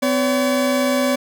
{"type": "tone pair together", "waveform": "40% pulse", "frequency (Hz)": [254.4, 568], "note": ["C4", "C#5"], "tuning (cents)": [-48, 42], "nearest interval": "octave + major second", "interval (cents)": 1390, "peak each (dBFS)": -18, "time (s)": [0.02, 1.16], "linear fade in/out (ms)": 10, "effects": []}